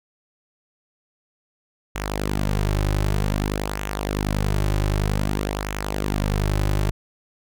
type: tone with flanger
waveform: sawtooth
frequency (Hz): 50.7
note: G#1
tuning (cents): -41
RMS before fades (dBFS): -23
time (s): 1.95-6.91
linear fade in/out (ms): 5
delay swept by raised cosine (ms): 0.21 to 4.41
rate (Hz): 0.53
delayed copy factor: -0.6
effects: none